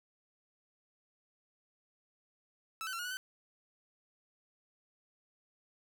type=tone with pitch steps; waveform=sawtooth; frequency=1313 / 1518 / 1358 / 1439 / 1478 / 1525 Hz; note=E6 / F#6 / F6 / F#6 / F#6 / G6; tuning=-7 / +44 / -49 / -49 / -2 / -48 cents; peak=-34 dBFS; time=2.81-3.17 s; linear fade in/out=0 ms; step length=60 ms; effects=none